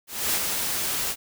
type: noise with ADSR envelope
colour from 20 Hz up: white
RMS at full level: -23 dBFS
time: 0.07-1.16 s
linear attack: 270 ms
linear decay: 46 ms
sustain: -4 dB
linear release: 56 ms
effects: none